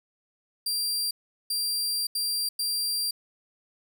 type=tone bursts at uneven times; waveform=sawtooth; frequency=4725 Hz; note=D8; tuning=10 cents sharp; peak=-23 dBFS; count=4; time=0.66-1.11 / 1.5-2.07 / 2.15-2.49 / 2.59-3.11 s; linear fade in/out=5 ms; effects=none